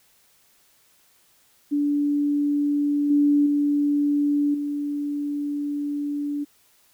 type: tone with level steps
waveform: sine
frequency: 289.9 Hz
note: D4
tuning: 22 cents flat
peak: -19 / -15 / -18 / -24 dBFS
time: 1.71-6.45 s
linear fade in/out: 20 ms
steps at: 3.1 / 3.46 / 4.54 s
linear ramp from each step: 5 ms
effects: white hiss -60 dBFS RMS until 6.93 s